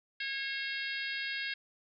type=harmonic tone with a mistuned harmonic; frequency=542 Hz; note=C#5; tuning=39 cents flat; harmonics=3 / 4 / 5 / 6 / 7 / 8 / 9; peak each=-38 / -40 / -42 / -44 / -45 / -46 / -47 dBFS; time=0.2-1.54 s; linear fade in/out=5 ms; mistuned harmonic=3; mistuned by=+16 cents; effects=none